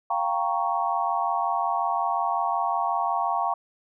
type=chord; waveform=sine; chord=G half-diminished seventh; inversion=third; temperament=equal; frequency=698.5 / 784 / 932.3 / 1108.7 Hz; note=F5 / G5 / Bb5 / Db6; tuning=0 / 0 / 0 / 0 cents; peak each=-28 dBFS; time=0.1-3.54 s; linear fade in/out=5 ms; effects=none